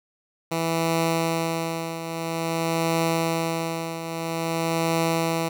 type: tone with tremolo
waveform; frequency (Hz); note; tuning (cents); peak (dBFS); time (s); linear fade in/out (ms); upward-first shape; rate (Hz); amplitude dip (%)
10% pulse; 164.7; E3; -1; -12; 0.51-5.49; 10; triangle; 0.5; 70
effects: none